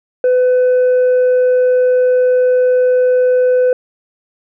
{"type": "tone with tanh clipping", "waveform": "triangle", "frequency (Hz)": 503, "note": "B4", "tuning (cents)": 32, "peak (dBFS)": -9, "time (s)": [0.24, 3.73], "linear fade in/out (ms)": 2, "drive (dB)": 7, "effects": []}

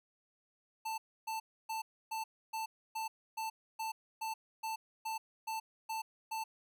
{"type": "tone bursts", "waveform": "square", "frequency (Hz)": 886, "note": "A5", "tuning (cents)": 12, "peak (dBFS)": -37, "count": 14, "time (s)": [0.85, 6.44], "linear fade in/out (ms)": 10, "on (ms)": 130, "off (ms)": 290, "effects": []}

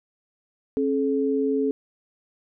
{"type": "tone pair together", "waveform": "sine", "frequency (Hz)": [270.6, 429.6], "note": ["C#4", "A4"], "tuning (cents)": [-42, -41], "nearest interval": "minor sixth", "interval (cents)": 801, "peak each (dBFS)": -23, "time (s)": [0.77, 1.71], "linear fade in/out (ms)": 0, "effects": []}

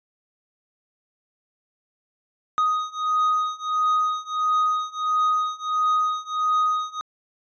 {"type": "beating tone pair", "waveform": "triangle", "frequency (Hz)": [1247, 1248.5], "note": ["D#6", "D#6"], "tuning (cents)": [3, 6], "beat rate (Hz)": 1.5, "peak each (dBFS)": [-22, -21], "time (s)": [2.58, 7.01], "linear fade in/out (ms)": 0, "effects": ["resampled to 16000 Hz"]}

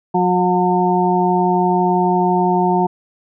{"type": "harmonic tone", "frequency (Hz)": 180.6, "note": "F#3", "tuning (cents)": -42, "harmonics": [1, 2, 4, 5], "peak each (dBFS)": [-18, -18, -18, -18], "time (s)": [0.14, 2.87], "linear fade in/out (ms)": 10, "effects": []}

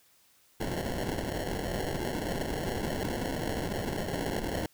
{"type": "noise with sample-and-hold", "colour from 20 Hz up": "white", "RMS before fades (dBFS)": -33, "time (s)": [0.6, 4.66], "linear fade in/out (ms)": 2, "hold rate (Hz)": 1225, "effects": ["white hiss -64 dBFS RMS until 4.73 s"]}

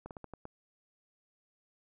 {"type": "slowing click train", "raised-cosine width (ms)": 1, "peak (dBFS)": -30, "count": 6, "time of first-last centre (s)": [0.06, 0.454], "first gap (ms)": 48, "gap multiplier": 1.25, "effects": []}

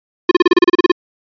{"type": "tone bursts", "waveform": "square", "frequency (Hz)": 353.9, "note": "F4", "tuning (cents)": 23, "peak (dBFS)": -6, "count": 12, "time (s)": [0.29, 0.918], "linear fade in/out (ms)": 5, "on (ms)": 23, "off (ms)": 32, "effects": ["resampled to 11025 Hz"]}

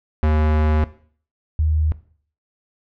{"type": "tone pair in turn", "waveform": ["square", "sine"], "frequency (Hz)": [76.9, 77.57], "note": ["D#2", "D#2"], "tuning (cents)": [-20, -5], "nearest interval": "unison", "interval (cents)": 15, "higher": "second", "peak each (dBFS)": -15, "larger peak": "neither", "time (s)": [[0.23, 0.84], [1.59, 1.92]], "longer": "first", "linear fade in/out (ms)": 0, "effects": ["noise-tail reverb RT60 0.5 s tail -17 dB re dry", "low-pass 2000 Hz 12 dB/octave"]}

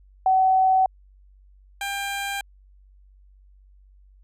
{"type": "tone pair in turn", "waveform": ["sine", "15% pulse"], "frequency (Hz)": [756, 796.8], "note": ["F#5", "G5"], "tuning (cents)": [37, 28], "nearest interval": "minor second", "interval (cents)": 91, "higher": "second", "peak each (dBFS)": [-15, -20], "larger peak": "first", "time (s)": [[0.26, 0.86], [1.81, 2.41]], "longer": "neither", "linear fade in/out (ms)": 2, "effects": ["added 48 Hz sine -50 dBFS peak until 4.23 s", "resampled to 32000 Hz"]}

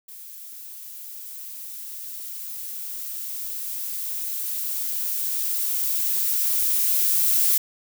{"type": "noise with level ramp", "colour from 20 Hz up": "violet", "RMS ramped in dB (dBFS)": [-41, -19], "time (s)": [0.08, 7.58], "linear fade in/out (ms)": 5, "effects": []}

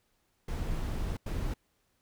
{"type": "noise bursts at uneven times", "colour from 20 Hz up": "brown", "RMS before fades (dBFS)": -33, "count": 2, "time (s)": [[0.48, 1.17], [1.26, 1.54]], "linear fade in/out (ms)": 5, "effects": ["pink hiss -74 dBFS RMS until 2.01 s"]}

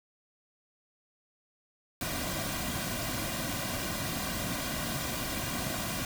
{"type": "noise with comb filter", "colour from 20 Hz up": "pink", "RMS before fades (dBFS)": -34, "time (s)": [2.01, 6.05], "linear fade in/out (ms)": 2, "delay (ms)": 2.3, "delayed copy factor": -0.65, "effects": []}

